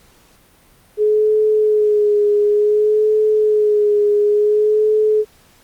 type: tone with vibrato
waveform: sine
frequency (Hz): 421.9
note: G#4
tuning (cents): +27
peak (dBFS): -11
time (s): 0.97-5.25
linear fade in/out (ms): 50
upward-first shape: sine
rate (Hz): 0.56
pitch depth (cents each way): 32
effects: pink hiss -51 dBFS RMS until 5.63 s + Opus 48 kbps